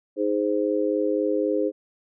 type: harmonic tone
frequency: 103.83 Hz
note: G#2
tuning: in tune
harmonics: 3 / 4 / 5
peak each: -25 / -25 / -25 dBFS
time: 0.16-1.72 s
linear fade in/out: 50 ms
effects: none